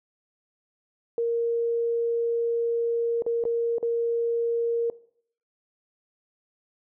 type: tone with dropouts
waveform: sine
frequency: 466.4 Hz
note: A#4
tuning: 1 cent sharp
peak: -22 dBFS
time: 1.18-4.9 s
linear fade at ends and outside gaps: 1 ms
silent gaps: 3.222-3.264 / 3.439-3.452 / 3.783-3.828 s
effects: noise-tail reverb RT60 0.6 s tail -20 dB re dry